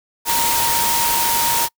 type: tone in noise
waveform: sine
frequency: 932.3 Hz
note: A#5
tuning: in tune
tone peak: -20 dBFS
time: 0.25-1.69 s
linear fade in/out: 50 ms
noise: white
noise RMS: -19 dBFS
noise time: 0.25-1.69 s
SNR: -4 dB
effects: noise-tail reverb RT60 0.1 s tail -26 dB re dry